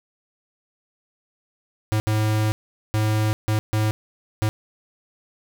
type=tone bursts at uneven times; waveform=square; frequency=107.8 Hz; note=A2; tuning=35 cents flat; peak=-19 dBFS; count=6; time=1.92-2 / 2.07-2.52 / 2.94-3.33 / 3.48-3.59 / 3.73-3.91 / 4.42-4.49 s; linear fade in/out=0 ms; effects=8-bit